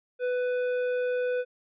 sine tone with tanh clipping, 497.1 Hz, B4, 11 cents sharp, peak -27 dBFS, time 0.19-1.45 s, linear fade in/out 50 ms, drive 11 dB, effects resampled to 8000 Hz

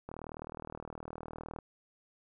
click train, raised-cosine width 1 ms, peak -28 dBFS, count 60, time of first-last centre 0.09-1.587 s, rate 39.4 Hz, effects none

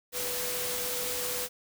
sine tone in noise, 494.4 Hz, B4, 2 cents sharp, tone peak -38 dBFS, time 0.12-1.49 s, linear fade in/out 50 ms, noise white, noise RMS -33 dBFS, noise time 0.12-1.49 s, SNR -8 dB, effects none

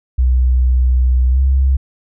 sine tone with pitch glide, 62.9 to 66.64 Hz, B1 to C2, +32 to +32 cents, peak -9 dBFS, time 0.18-1.77 s, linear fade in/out 10 ms, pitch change +100 cents, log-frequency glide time 1.3-1.4 s, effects none

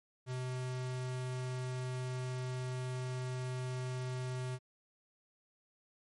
square tone, 127.4 Hz, C3, 46 cents flat, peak -37 dBFS, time 0.26-4.59 s, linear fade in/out 50 ms, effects MP3 48 kbps

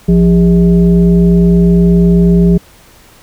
sine tone with frequency modulation, 174.61 Hz, F3, in tune, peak -4 dBFS, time 0.08-2.58 s, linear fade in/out 10 ms, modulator 230 Hz, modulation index 0.71, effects pink hiss -42 dBFS RMS until 3.22 s

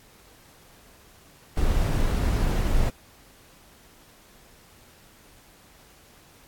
brown noise, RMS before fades -22 dBFS, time 1.57-2.9 s, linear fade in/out 5 ms, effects pink hiss -54 dBFS RMS until 6.47 s + AAC 64 kbps

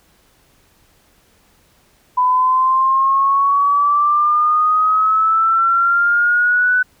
sine exponential sweep, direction up, 996 to 1500 Hz, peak -11 dBFS, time 2.17-6.83 s, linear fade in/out 10 ms, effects pink hiss -55 dBFS RMS until 7 s

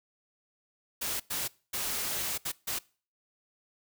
white noise bursts at uneven times, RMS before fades -33 dBFS, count 5, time 1.01-1.2 / 1.3-1.48 / 1.73-2.38 / 2.45-2.52 / 2.67-2.79 s, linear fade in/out 10 ms, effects noise-tail reverb RT60 0.4 s tail -23 dB re dry

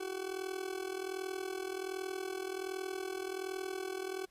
40% pulse tone with amplitude modulation, 377.6 Hz, F#4, 35 cents sharp, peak -33 dBFS, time 0-4.26 s, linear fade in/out 10 ms, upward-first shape sine, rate 41.3 Hz, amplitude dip 80%, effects pink hiss -71 dBFS RMS until 4.3 s + resampled to 32000 Hz

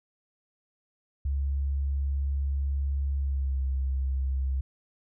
sine tone with pitch glide, 69.3 to 66.44 Hz, C#2 to C2, 0 to +27 cents, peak -25 dBFS, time 1.25-4.61 s, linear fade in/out 5 ms, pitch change -73 cents, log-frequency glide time 3.18-3.61 s, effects none

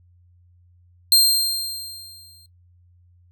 sawtooth tone with exponential decay, 4183 Hz, C8, 1 cent flat, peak -7 dBFS, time 1.12-2.46 s, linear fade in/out 1 ms, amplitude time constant 290 ms, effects noise-tail reverb RT60 0.1 s tail -19 dB re dry + added 88 Hz sine -52 dBFS peak until 3.31 s

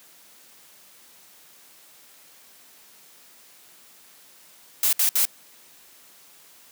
blue noise bursts, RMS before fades -20 dBFS, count 3, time 4.83-5.253 s, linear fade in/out 2 ms, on 99 ms, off 63 ms, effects white hiss -52 dBFS RMS until 6.71 s + high-pass 150 Hz 12 dB/octave

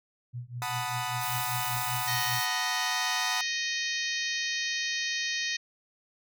sine tone with tremolo, 121.7 Hz, B2, 25 cents flat, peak -32 dBFS, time 0.33-2.41 s, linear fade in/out 20 ms, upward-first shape triangle, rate 5.1 Hz, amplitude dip 100%
sawtooth chord, B dominant seventh, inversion second, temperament equal, 740 / 880 / 987.8 / 1244.5 Hz, F#5 / A5 / B5 / D#6, 0 / 0 / 0 / 0 cents, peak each -32 / -34 / -32 / -33 dBFS, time 0.62-3.41 s, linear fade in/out 0 ms
blue noise, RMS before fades -36 dBFS, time 1.19-2.48 s, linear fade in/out 50 ms
harmonic tone, 622.3 Hz, D#5, in tune, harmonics 3 / 4 / 5 / 6 / 7 / 8 / 9 / 10, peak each -33 / -36 / -39 / -37 / -37 / -42 / -39 / -41 dBFS, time 2.07-5.57 s, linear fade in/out 10 ms
effects none

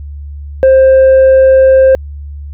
sine tone with tanh clipping, 528 Hz, C5, 16 cents sharp, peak -3 dBFS, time 0.63-1.95 s, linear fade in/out 0 ms, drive 2 dB, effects added 72 Hz sine -22 dBFS peak until 2.53 s

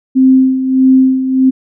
sine tone with tremolo, 261.6 Hz, C4, in tune, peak -3 dBFS, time 0.15-1.51 s, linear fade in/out 20 ms, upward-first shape sine, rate 1.6 Hz, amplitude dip 65%, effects none

